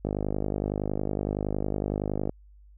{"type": "click train", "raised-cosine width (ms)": 2, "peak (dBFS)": -15, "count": 115, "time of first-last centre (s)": [0.05, 2.294], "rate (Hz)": 50.8, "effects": ["added 50 Hz sine -50 dBFS peak until 2.77 s"]}